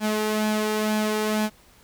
sawtooth tone with flanger, 214.2 Hz, A3, 46 cents flat, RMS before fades -24 dBFS, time 0-1.5 s, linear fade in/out 50 ms, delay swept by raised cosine 1.2 to 2.2 ms, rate 2.1 Hz, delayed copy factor +0.5, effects pink hiss -55 dBFS RMS until 1.83 s

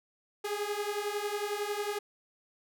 sawtooth beating tone pair, 407.7 / 418.7 Hz, G#4 / G#4, -32 / +14 cents, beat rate 11 Hz, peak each -31 dBFS, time 0.44-1.99 s, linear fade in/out 10 ms, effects none

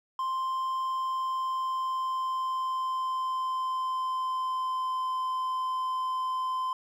triangle tone with pitch glide, 1046.5 to 1031.5 Hz, C6 to C6, 0 to -25 cents, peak -26 dBFS, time 0.19-6.73 s, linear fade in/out 2 ms, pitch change -25 cents, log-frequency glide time 0.79-5.06 s, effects none

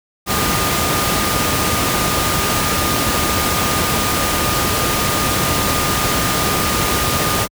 sine tone in noise, 1218 Hz, D#6, 37 cents flat, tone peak -23 dBFS, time 0.26-7.48 s, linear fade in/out 50 ms, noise pink, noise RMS -17 dBFS, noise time 0.26-7.48 s, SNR -9 dB, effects high-pass 60 Hz 12 dB/octave

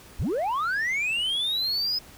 sine linear sweep, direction up, 30.67 to 5100 Hz, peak -21 dBFS, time 0.19-1.99 s, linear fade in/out 10 ms, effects tanh soft clip ceiling -23 dBFS + pink hiss -49 dBFS RMS until 2.17 s

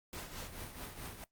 pink noise with tremolo, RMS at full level -43 dBFS, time 0.13-1.24 s, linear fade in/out 0 ms, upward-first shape triangle, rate 4.6 Hz, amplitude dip 65%, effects noise-tail reverb RT60 0.1 s tail -18 dB re dry + Opus 48 kbps

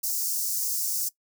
white high-pass noise, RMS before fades -28 dBFS, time 0.03-1.09 s, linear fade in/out 10 ms, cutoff 5000 Hz, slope 48 dB/octave, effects noise-tail reverb RT60 0.1 s tail -19 dB re dry

